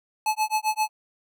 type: tone with tremolo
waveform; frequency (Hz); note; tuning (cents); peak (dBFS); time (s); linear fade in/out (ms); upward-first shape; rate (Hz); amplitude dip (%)
square; 862; A5; -36; -20; 0.26-0.89; 2; sine; 7.6; 100
effects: none